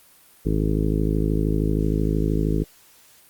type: harmonic tone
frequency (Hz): 53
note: G#1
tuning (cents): +36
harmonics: 1 / 2 / 3 / 4 / 5 / 6 / 7 / 8 / 9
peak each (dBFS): -23 / -29 / -25 / -30 / -28 / -28 / -33 / -30 / -38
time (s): 0.45-2.64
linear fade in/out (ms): 10
effects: white hiss -53 dBFS RMS until 3.29 s + Opus 32 kbps